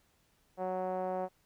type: tone with low-pass filter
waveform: 5% pulse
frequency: 185 Hz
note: F#3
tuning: in tune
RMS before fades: -35 dBFS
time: 0.57-1.29 s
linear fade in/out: 50 ms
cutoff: 660 Hz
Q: 3
effects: pink hiss -71 dBFS RMS until 1.45 s